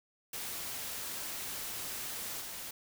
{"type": "noise with level steps", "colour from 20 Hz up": "white", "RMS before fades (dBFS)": [-40, -43], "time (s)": [0.33, 2.71], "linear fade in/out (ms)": 5, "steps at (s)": 2.4, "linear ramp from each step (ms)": 20, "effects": []}